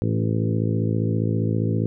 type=harmonic tone with a mistuned harmonic; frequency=55 Hz; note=A1; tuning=in tune; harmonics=2 / 3 / 4 / 5 / 6 / 7 / 8 / 9; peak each=-22 / -26 / -28 / -30 / -32 / -33 / -34 / -35 dBFS; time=0.02-1.86 s; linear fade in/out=0 ms; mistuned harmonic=6; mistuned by=+17 cents; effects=none